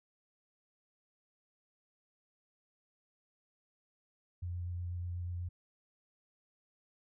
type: tone with vibrato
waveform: sine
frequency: 88 Hz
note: F2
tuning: 14 cents sharp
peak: -36 dBFS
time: 4.42-5.49 s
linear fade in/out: 10 ms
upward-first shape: square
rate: 8.2 Hz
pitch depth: 11 cents each way
effects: none